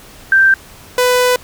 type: tone pair in turn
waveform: sine / sawtooth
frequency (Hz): 1568 / 497.8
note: G6 / B4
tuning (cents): 0 / +14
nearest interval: octave + minor sixth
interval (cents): 1986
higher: first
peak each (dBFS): -6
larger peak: neither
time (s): 0.32-0.54 / 0.98-1.36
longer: second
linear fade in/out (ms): 2
effects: pink hiss -39 dBFS RMS until 1.43 s